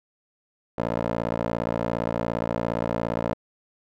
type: tone with band-pass filter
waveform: 15% pulse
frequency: 57.3 Hz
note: A#1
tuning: 29 cents flat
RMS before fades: -27 dBFS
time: 0.78-3.34 s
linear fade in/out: 5 ms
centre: 580 Hz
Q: 1.1
effects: none